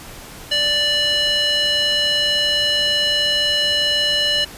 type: tone with band-pass filter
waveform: square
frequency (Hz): 587.3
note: D5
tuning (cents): 0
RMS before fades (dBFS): -18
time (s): 0.51-4.45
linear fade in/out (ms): 10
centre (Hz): 3400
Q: 5.2
effects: pink hiss -37 dBFS RMS until 4.57 s + resampled to 32000 Hz